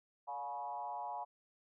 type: tone with frequency modulation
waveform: sine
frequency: 843 Hz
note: G#5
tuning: 26 cents sharp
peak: -39 dBFS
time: 0.27-1.25 s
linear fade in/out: 20 ms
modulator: 130 Hz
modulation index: 1.3
effects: none